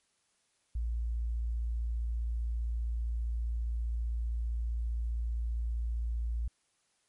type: tone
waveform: sine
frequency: 57.6 Hz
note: A#1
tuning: 20 cents flat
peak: -30 dBFS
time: 0.75-6.48 s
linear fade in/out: 5 ms
effects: white hiss -74 dBFS RMS until 7.08 s + MP3 48 kbps